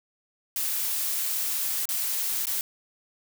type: noise with dropouts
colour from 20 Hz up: blue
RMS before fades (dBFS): -28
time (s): 0.56-2.61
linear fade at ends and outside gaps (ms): 1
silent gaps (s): 1.855-1.889 / 2.456-2.469
effects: none